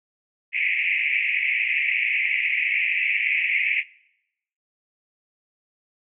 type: band-pass noise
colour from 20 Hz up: white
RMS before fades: -23 dBFS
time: 0.52-3.84 s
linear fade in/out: 50 ms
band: 2000 to 2600 Hz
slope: 96 dB/octave
effects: noise-tail reverb RT60 0.8 s tail -21 dB re dry